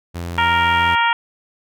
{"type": "tone", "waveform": "sawtooth", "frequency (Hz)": 86.1, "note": "F2", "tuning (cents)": -24, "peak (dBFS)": -21, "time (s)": [0.14, 0.96], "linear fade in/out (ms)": 20}
{"type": "harmonic tone", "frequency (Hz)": 466.2, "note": "A#4", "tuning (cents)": 0, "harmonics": [2, 3, 4, 5, 6, 7], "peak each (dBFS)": [-16, -20, -22, -24, -26, -27], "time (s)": [0.38, 1.13], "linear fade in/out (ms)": 2}
{"effects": []}